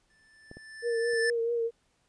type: tone with exponential growth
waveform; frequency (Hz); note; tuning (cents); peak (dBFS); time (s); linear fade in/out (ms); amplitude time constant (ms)
square; 1760; A6; 0; -26; 0.1-1.3; 2; 260
type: clicks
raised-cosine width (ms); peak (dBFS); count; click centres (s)
2; -31 / -32 / -41; 3; 0.514 / 0.57 / 1.135
type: tone with vibrato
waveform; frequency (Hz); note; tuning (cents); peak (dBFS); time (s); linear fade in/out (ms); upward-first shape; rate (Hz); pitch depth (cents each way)
sine; 466.2; A#4; 0; -26; 0.82-1.71; 50; triangle; 4.6; 40
effects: pink hiss -71 dBFS RMS until 2.08 s + resampled to 22050 Hz